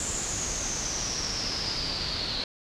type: noise with low-pass filter sweep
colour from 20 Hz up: pink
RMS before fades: -31 dBFS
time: 0-2.44 s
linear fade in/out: 2 ms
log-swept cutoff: 7400 to 4200 Hz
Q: 9.8
effects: none